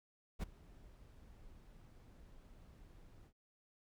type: noise with ADSR envelope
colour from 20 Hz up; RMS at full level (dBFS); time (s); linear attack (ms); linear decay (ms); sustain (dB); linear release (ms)
brown; -35; 0.39-3.33; 39; 12; -24; 72
effects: none